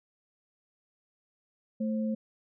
sine tone pair together, 220 / 530.2 Hz, A3 / C5, 0 / +23 cents, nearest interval octave + minor third, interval 1523 cents, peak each -28 / -37 dBFS, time 1.8-2.15 s, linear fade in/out 10 ms, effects none

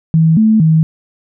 sine tone with pitch steps, 161.3 / 218.7 / 159.2 Hz, E3 / A3 / D#3, -37 / -10 / +40 cents, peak -6 dBFS, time 0.14-0.83 s, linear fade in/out 0 ms, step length 230 ms, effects none

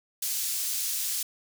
pink high-pass noise, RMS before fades -30 dBFS, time 0.22-1.23 s, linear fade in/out 5 ms, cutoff 5800 Hz, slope 12 dB/octave, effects none

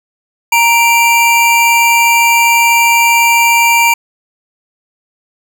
square tone pair together, 932.3 / 2349 Hz, A#5 / D7, 0 / 0 cents, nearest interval octave + major third, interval 1600 cents, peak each -10 dBFS, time 0.52-3.94 s, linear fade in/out 5 ms, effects none

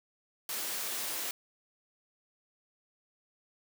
white high-pass noise, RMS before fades -36 dBFS, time 0.49-1.31 s, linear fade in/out 2 ms, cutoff 250 Hz, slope 12 dB/octave, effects none

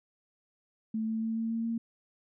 sine tone with pitch steps, 220.5 / 222.3 / 224.1 / 225.9 / 227.7 / 229.6 Hz, A3 / A3 / A3 / A3 / A#3 / A#3, +4 / +18 / +32 / +46 / -40 / -26 cents, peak -29 dBFS, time 0.94-1.78 s, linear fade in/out 5 ms, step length 140 ms, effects none

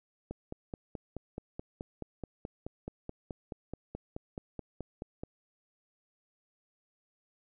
click train, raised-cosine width 2 ms, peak -25 dBFS, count 24, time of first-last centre 0.31-5.235 s, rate 4.67 Hz, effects none

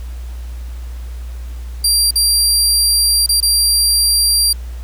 25% pulse tone with dropouts, 4735 Hz, D8, 13 cents sharp, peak -6 dBFS, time 1.84-4.53 s, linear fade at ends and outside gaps 5 ms, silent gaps 2.109-2.156 / 3.263-3.29 / 3.404-3.426 s, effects added 60 Hz sine -24 dBFS peak until 4.83 s + pink hiss -44 dBFS RMS until 4.83 s

